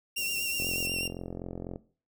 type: tone with vibrato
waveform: sawtooth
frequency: 2749 Hz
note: F7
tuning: 28 cents flat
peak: -27 dBFS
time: 0.16-1.08 s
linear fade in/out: 10 ms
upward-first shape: sine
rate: 8.2 Hz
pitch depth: 30 cents each way
type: band-stop noise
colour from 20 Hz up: white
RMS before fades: -38 dBFS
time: 0.17-0.87 s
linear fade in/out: 10 ms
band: 540 to 6100 Hz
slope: 24 dB/octave
type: click train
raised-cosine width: 2 ms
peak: -24 dBFS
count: 52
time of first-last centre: 0.6-1.759 s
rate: 44 Hz
effects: noise-tail reverb RT60 0.4 s tail -18 dB re dry